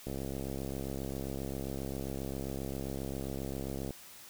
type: click train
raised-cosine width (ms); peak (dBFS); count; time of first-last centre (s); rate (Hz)
2; -25; 260; 0.07-3.907; 67.5
effects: white hiss -52 dBFS RMS until 4.29 s